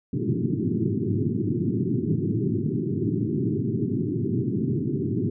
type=band-pass noise; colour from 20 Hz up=pink; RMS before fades=-25 dBFS; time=0.13-5.3 s; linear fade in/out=5 ms; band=100 to 400 Hz; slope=96 dB/octave; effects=none